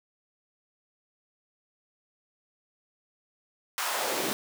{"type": "noise with high-pass filter sweep", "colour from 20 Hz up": "pink", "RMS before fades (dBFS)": -30, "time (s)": [3.78, 4.33], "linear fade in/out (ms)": 0, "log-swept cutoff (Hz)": [1200, 250], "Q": 1.7, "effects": []}